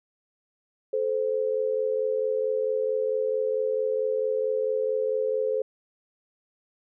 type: tone pair together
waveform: sine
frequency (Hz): 434.5 / 519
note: A4 / C5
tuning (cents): -22 / -14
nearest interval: minor third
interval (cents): 308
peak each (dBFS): -26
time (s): 0.93-5.62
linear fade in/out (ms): 5
effects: none